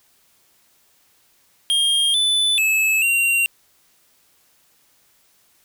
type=tone with pitch steps; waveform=square; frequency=3224 / 3497 / 2600 / 2757 Hz; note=G7 / A7 / E7 / F7; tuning=+48 / -11 / -24 / -23 cents; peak=-16 dBFS; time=1.7-3.46 s; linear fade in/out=0 ms; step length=440 ms; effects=white hiss -59 dBFS RMS until 5.64 s